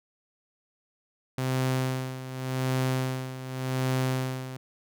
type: tone with tremolo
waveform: sawtooth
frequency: 129.9 Hz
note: C3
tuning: 12 cents flat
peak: -20 dBFS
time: 1.38-4.57 s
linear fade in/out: 2 ms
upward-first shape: sine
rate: 0.87 Hz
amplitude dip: 75%
effects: none